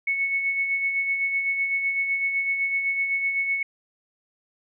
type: tone with tremolo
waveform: sine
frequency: 2208 Hz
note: C#7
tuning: 7 cents flat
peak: -20 dBFS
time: 0.07-3.63 s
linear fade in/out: 5 ms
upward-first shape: sine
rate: 7.9 Hz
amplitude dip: 45%
effects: none